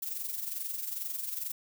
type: noise with amplitude modulation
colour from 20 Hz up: violet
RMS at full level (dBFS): -34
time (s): 0.02-1.52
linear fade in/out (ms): 5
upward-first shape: sine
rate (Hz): 22.3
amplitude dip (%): 60
effects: none